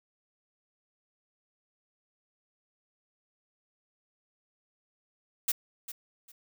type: noise with echo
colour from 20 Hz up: blue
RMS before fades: -27 dBFS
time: 5.48-5.52 s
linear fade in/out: 5 ms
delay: 400 ms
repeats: 2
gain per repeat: -13 dB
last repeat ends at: 6.32 s
effects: none